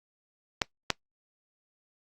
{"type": "clicks", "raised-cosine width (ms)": 0.2, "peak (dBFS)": -6, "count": 2, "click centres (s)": [0.618, 0.903], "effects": ["noise-tail reverb RT60 0.1 s tail -21 dB re dry", "Opus 48 kbps"]}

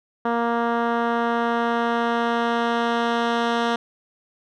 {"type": "tone with low-pass filter sweep", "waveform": "10% pulse", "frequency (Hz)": 234.1, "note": "A#3", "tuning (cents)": 8, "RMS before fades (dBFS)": -22, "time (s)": [0.25, 3.76], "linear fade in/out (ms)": 5, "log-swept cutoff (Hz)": [1400, 3700], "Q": 0.87, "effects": []}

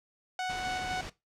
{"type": "tone with tremolo", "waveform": "sawtooth", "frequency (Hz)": 740, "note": "F#5", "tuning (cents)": 0, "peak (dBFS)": -27, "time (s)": [0.39, 1.01], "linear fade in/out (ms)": 2, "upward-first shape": "square", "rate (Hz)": 3.9, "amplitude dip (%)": 25}
{"type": "noise", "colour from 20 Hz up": "pink", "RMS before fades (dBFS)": -41, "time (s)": [0.49, 1.1], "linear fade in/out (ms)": 10}
{"type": "noise with exponential decay", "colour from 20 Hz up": "violet", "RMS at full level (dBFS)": -40, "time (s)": [0.58, 0.67], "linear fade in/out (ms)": 2, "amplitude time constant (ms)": 18}
{"effects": ["noise-tail reverb RT60 0.2 s tail -17 dB re dry", "low-pass 6000 Hz 12 dB/octave"]}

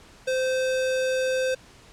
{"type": "tone", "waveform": "square", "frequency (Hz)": 518, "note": "C5", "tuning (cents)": -17, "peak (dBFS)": -23, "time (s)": [0.27, 1.55], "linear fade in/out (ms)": 10, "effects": ["pink hiss -51 dBFS RMS until 1.92 s", "low-pass 8000 Hz 12 dB/octave"]}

